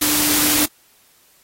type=tone in noise; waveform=sine; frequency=298.8 Hz; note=D4; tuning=30 cents sharp; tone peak=-22 dBFS; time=0.01-0.66 s; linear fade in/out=10 ms; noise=white; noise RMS=-17 dBFS; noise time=0.01-0.66 s; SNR=-8 dB; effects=white hiss -55 dBFS RMS until 1.43 s + AAC 48 kbps